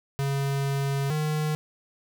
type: tone pair in turn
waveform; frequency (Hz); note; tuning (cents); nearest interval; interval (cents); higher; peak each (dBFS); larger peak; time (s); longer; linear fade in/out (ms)
square; 138.59 / 153.14; C#3 / D#3; 0 / -27; major second; 173; second; -25; neither; 0.19-1.1 / 1.1-1.55; first; 0
effects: none